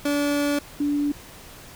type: tone pair in turn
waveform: 30% pulse / sine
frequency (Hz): 288.5 / 289.9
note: D4 / D4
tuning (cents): -31 / -22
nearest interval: unison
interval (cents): 9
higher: second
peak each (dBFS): -18 / -20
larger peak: first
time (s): 0.05-0.59 / 0.8-1.12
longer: first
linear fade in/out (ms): 5
effects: pink hiss -44 dBFS RMS until 1.75 s